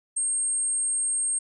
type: tone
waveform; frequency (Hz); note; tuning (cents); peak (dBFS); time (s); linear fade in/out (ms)
sine; 8530; C9; +32; -23; 0.16-1.39; 10
effects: none